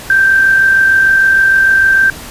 sine tone with amplitude modulation, 1568 Hz, G6, in tune, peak -4 dBFS, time 0.1-2.1 s, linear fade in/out 2 ms, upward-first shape sine, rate 46.6 Hz, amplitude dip 35%, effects pink hiss -29 dBFS RMS until 2.3 s + resampled to 32000 Hz

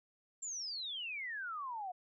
sine exponential sweep, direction down, 7459 to 707 Hz, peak -39 dBFS, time 0.42-1.92 s, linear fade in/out 10 ms, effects none

